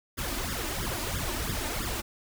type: noise with flanger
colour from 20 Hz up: pink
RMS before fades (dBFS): -32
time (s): 0.17-2.02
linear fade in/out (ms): 20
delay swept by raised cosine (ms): 0.58 to 3.38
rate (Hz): 3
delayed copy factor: +0.95
effects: none